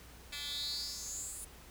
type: tone with high-pass filter sweep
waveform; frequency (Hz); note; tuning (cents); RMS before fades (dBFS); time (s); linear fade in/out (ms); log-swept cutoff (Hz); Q
10% pulse; 289.2; D4; -27; -41; 0.32-1.45; 10; 2800 to 9500; 6.5
effects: added 60 Hz sine -56 dBFS peak until 1.7 s + pink hiss -56 dBFS RMS until 1.7 s